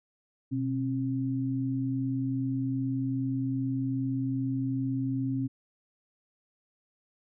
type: tone pair together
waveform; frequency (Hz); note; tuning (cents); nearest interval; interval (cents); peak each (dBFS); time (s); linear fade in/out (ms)
sine; 125.6 / 268.1; B2 / C4; +30 / +42; octave + minor second; 1312; -31 / -29; 0.51-5.48; 20
effects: none